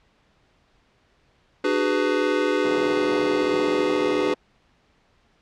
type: chord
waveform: square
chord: G# half-diminished seventh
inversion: second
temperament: just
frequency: 299 / 373.8 / 415.3 / 498.4 Hz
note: D4 / F#4 / G#4 / B4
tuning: +31 / +18 / 0 / +16 cents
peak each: -26 dBFS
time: 1.64-4.34 s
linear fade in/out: 5 ms
type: band-pass noise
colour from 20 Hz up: pink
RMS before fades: -34 dBFS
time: 2.63-4.35 s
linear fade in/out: 20 ms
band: 250 to 810 Hz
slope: 12 dB/octave
effects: pink hiss -62 dBFS RMS until 5.41 s + low-pass 4000 Hz 12 dB/octave